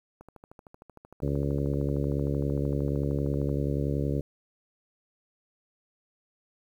click train, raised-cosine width 1 ms, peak -33 dBFS, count 44, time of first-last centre 0.21-3.492 s, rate 13.1 Hz
harmonic tone, 70.6 Hz, C#2, 32 cents sharp, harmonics 1 / 2 / 3 / 4 / 5 / 6 / 7 / 8, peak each -32 / -29 / -37 / -33 / -37 / -36 / -38 / -40 dBFS, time 1.22-4.21 s, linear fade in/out 5 ms
effects 10-bit

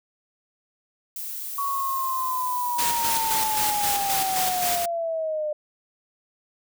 violet noise, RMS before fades -33 dBFS, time 1.16-3.92 s, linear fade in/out 2 ms
sine linear sweep, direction down, 1122 to 598 Hz, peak -24 dBFS, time 1.58-5.53 s, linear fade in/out 5 ms
white noise with tremolo, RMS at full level -25 dBFS, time 2.78-4.86 s, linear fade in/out 10 ms, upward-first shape square, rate 3.8 Hz, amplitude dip 40%
effects none

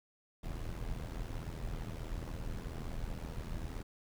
brown noise with amplitude modulation, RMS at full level -37 dBFS, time 0.43-3.83 s, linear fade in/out 10 ms, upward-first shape sine, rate 81.3 Hz, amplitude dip 75%, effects none

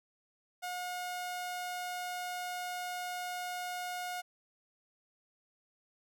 sawtooth tone, 720 Hz, F#5, 47 cents flat, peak -33 dBFS, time 0.62-4.22 s, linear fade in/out 20 ms, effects none

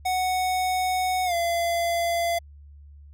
square tone with pitch glide, 740 to 682.5 Hz, F#5 to F5, 0 to -40 cents, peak -23 dBFS, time 0.05-2.39 s, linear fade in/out 10 ms, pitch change -140 cents, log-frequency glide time 1.25-1.34 s, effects added 72 Hz sine -44 dBFS peak until 3.13 s

